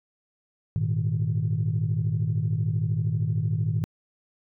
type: chord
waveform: sine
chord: Ab suspended second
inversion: none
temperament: just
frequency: 103.83 / 116.8 / 155.74 Hz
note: Ab2 / Bb2 / Eb3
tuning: 0 / +4 / +2 cents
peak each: -26 dBFS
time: 0.76-3.84 s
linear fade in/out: 0 ms
effects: tanh soft clip ceiling -16 dBFS